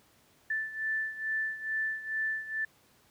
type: beating tone pair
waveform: sine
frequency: 1760 / 1762.3 Hz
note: A6 / A6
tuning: 0 / +2 cents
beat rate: 2.3 Hz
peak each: -32 / -36 dBFS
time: 0.5-2.65 s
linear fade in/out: 5 ms
effects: pink hiss -64 dBFS RMS until 3.1 s + high-pass 80 Hz 12 dB/octave